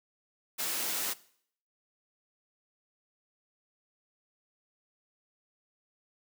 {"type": "noise", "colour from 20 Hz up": "white", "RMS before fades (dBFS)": -33, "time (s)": [0.58, 1.14], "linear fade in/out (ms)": 20, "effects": ["noise-tail reverb RT60 0.6 s tail -19 dB re dry", "high-pass 200 Hz 12 dB/octave"]}